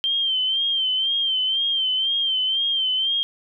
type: tone with vibrato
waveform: sine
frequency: 3136 Hz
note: G7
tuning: in tune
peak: -19 dBFS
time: 0.04-3.23 s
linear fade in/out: 0 ms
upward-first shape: sine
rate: 2 Hz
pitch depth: 63 cents each way
effects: none